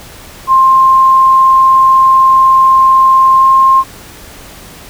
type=tone with pitch glide; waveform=sine; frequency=1056 to 1062.7 Hz; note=C6 to C6; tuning=+16 to +27 cents; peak=-3 dBFS; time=0.47-3.84 s; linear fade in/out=50 ms; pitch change=+11 cents; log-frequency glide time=3.37-3.44 s; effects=pink hiss -33 dBFS RMS until 4.89 s